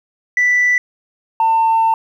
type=tone pair in turn; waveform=sine; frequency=1975.5 / 899 Hz; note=B6 / A5; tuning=0 / +37 cents; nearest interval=octave + major second; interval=1363 cents; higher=first; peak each=-9 dBFS; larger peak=neither; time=0.37-0.78 / 1.4-1.94 s; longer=second; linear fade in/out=2 ms; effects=tanh soft clip ceiling -8 dBFS + 8-bit